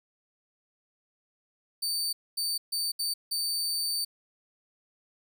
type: tone bursts at uneven times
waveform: sawtooth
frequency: 4581 Hz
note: D8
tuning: 44 cents flat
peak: -25 dBFS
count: 5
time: 1.82-2.13 / 2.37-2.58 / 2.72-2.92 / 2.99-3.14 / 3.31-4.05 s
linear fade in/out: 10 ms
effects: none